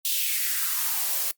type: noise with high-pass filter sweep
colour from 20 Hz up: blue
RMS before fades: -26 dBFS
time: 0.05-1.31 s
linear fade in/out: 0 ms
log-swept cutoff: 3500 to 480 Hz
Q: 2.7
effects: noise-tail reverb RT60 0.1 s tail -19 dB re dry + Opus 32 kbps